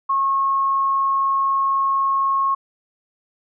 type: tone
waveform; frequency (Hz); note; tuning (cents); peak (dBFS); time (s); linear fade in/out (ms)
sine; 1089; C#6; -31; -16; 0.09-2.55; 10
effects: none